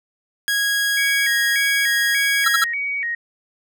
sawtooth tone, 1650 Hz, G#6, 12 cents flat, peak -14 dBFS, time 0.48-2.64 s, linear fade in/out 0 ms
sine tone with vibrato, 2056 Hz, C7, 31 cents flat, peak -21 dBFS, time 0.97-3.15 s, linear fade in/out 5 ms, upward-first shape square, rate 1.7 Hz, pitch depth 160 cents each way
square tone bursts, 1345 Hz, E6, 34 cents sharp, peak -15 dBFS, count 3, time 2.46-2.639 s, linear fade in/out 5 ms, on 23 ms, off 55 ms
effects none

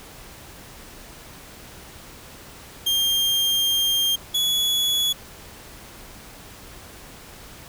40% pulse tone pair in turn, 3200 / 3390 Hz, G7 / G#7, +35 / +35 cents, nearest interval minor second, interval 100 cents, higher second, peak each -18 dBFS, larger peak neither, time 2.86-4.16 / 4.34-5.13 s, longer first, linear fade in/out 10 ms, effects pink hiss -43 dBFS RMS until 7.68 s

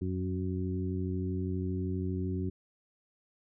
harmonic tone with a mistuned harmonic, 92.5 Hz, F#2, in tune, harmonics 1 / 2 / 3 / 4, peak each -33 / -36 / -38 / -39 dBFS, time 0.01-2.5 s, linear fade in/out 10 ms, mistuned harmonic 1, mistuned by -37 cents, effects none

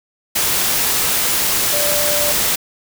sine tone in noise, 587.3 Hz, D5, in tune, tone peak -21 dBFS, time 1.73-2.32 s, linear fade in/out 10 ms, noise white, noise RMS -17 dBFS, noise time 0.35-2.56 s, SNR -7 dB, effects none

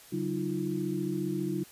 sine tone cluster, 140.7 / 187.8 / 310.6 / 345.3 Hz, C#3 / F#3 / D#4 / F4, +26 / +26 / -3 / -20 cents, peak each -37 / -34 / -34 / -34 dBFS, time 0.12-1.64 s, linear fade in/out 10 ms, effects white hiss -53 dBFS RMS until 1.71 s + resampled to 32000 Hz

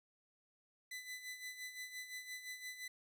sawtooth tone with tremolo, 2003 Hz, B6, 24 cents sharp, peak -40 dBFS, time 0.91-2.88 s, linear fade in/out 5 ms, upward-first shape sine, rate 5.8 Hz, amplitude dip 65%, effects none

